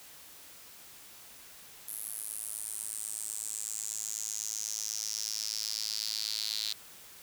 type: tone with high-pass filter sweep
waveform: sawtooth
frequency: 108.1 Hz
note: A2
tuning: 30 cents flat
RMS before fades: -37 dBFS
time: 1.88-6.73 s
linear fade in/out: 0 ms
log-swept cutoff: 11000 to 4100 Hz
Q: 5.1
effects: white hiss -52 dBFS RMS until 7.22 s